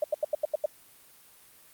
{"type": "tone bursts", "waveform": "sine", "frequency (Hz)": 605, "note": "D#5", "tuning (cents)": -49, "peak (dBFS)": -22, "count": 7, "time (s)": [0.02, 0.659], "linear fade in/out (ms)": 5, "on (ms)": 21, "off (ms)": 82, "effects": ["white hiss -56 dBFS RMS until 1.73 s", "Opus 32 kbps"]}